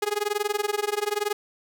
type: tone with amplitude modulation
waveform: sawtooth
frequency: 415.3 Hz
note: G#4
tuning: in tune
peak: -17 dBFS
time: 0.02-1.33 s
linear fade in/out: 5 ms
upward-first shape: sine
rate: 21 Hz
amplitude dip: 95%
effects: none